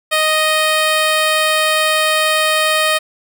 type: tone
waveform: 10% pulse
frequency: 622.3 Hz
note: D#5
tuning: in tune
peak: -4 dBFS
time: 0.11-2.99 s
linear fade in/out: 20 ms
effects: none